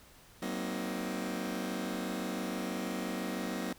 sawtooth chord, C half-diminished seventh, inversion second, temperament just, 188.37 / 235.5 / 261.6 / 314 Hz, Gb3 / Bb3 / C4 / Eb4, +31 / +18 / 0 / +16 cents, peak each -35 / -35 / -37 / -37 dBFS, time 0.42-3.73 s, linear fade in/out 5 ms, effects pink hiss -58 dBFS RMS until 3.78 s

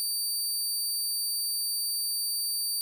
20% pulse tone, 4626 Hz, D8, 27 cents flat, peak -22 dBFS, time 0-2.81 s, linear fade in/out 0 ms, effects none

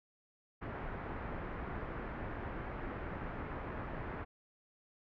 pink low-pass noise, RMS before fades -42 dBFS, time 0.61-4.25 s, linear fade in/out 20 ms, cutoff 1900 Hz, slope 24 dB/octave, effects none

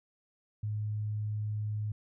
sine tone, 106 Hz, G#2, 36 cents sharp, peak -31 dBFS, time 0.63-1.92 s, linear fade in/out 5 ms, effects none

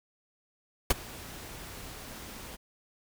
pink noise with ADSR envelope, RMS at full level -21 dBFS, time 0.9-2.57 s, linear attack 7 ms, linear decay 22 ms, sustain -23 dB, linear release 24 ms, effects none

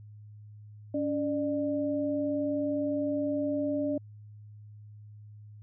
sine tone pair together, 283.5 / 597 Hz, C#4 / D5, +39 / +28 cents, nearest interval octave + minor second, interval 1289 cents, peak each -29 / -31 dBFS, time 0.94-3.98 s, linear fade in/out 5 ms, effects added 105 Hz sine -46 dBFS peak until 5.62 s

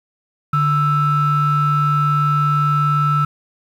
triangle ring-modulated tone, 587.3 Hz, D5, in tune, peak -7 dBFS, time 0.53-3.25 s, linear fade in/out 5 ms, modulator 734 Hz, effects tanh soft clip ceiling -8 dBFS + 8-bit

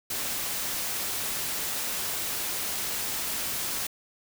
white noise, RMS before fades -31 dBFS, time 0.1-3.87 s, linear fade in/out 5 ms, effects none

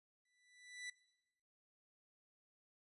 sawtooth tone with exponential growth, 1978 Hz, B6, 2 cents sharp, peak -40 dBFS, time 0.25-0.9 s, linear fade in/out 5 ms, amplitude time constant 140 ms, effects noise-tail reverb RT60 0.9 s tail -19 dB re dry + resampled to 24000 Hz

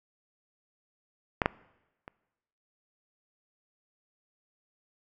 clicks, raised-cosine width 0.5 ms, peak -9 / -7 / -27 dBFS, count 3, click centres 1.418 / 1.459 / 2.079 s, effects noise-tail reverb RT60 1.0 s tail -22 dB re dry

